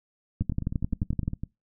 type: two click trains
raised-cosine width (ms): 5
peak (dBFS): -19 / -14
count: 11 / 11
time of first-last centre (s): 0.42-1.435 / 0.41-1.28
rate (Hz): 9.85 / 11.5
effects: noise-tail reverb RT60 0.2 s tail -23 dB re dry